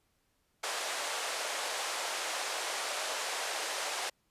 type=band-pass noise; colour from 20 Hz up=pink; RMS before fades=-36 dBFS; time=0.63-4.1 s; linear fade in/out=10 ms; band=520 to 9600 Hz; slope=24 dB/octave; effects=pink hiss -75 dBFS RMS until 4.3 s + resampled to 32000 Hz